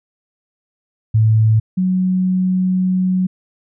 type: tone pair in turn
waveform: sine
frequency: 110 / 185 Hz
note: A2 / F#3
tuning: 0 / 0 cents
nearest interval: major sixth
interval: 900 cents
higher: second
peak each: -9 / -13 dBFS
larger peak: first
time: 1.14-1.6 / 1.77-3.27 s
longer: second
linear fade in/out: 10 ms
effects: none